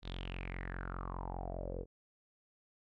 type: tone with low-pass filter sweep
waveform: sawtooth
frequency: 44.97 Hz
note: F#1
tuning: 49 cents flat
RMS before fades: -42 dBFS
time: 0.02-1.86 s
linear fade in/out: 50 ms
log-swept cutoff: 3900 to 450 Hz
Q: 6.8
effects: none